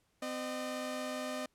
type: tone pair together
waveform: sawtooth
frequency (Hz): 255.8 / 609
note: C4 / D#5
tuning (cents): -39 / -37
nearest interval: octave + minor third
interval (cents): 1502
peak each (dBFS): -36 / -35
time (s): 0.22-1.46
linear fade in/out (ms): 5
effects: pink hiss -75 dBFS RMS until 1.54 s + low-pass 12000 Hz 12 dB/octave